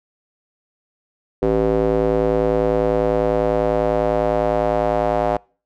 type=tone with band-pass filter sweep; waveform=square; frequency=55 Hz; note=A1; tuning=in tune; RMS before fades=-18 dBFS; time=1.42-5.37 s; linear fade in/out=5 ms; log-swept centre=430 to 670 Hz; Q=3.1; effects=noise-tail reverb RT60 0.4 s tail -26 dB re dry